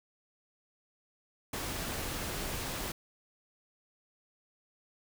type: noise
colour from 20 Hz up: pink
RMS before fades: -37 dBFS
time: 1.53-2.92 s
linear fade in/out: 5 ms
effects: none